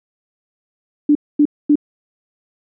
sine tone bursts, 294.3 Hz, D4, 4 cents sharp, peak -8 dBFS, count 3, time 1.09-1.756 s, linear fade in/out 5 ms, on 62 ms, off 240 ms, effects none

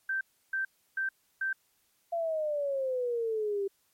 sine tone bursts, 1561 Hz, G6, 8 cents flat, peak -28 dBFS, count 4, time 0.09-1.53 s, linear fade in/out 5 ms, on 120 ms, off 320 ms
sine exponential sweep, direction down, 687 to 389.6 Hz, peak -28 dBFS, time 2.12-3.68 s, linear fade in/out 10 ms
effects white hiss -71 dBFS RMS until 3.93 s + MP3 64 kbps

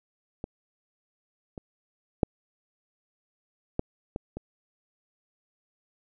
clicks, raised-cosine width 2 ms, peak -20 / -25 / -7 / -12 / -18 / -22 dBFS, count 6, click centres 0.441 / 1.578 / 2.232 / 3.794 / 4.161 / 4.37 s, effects none

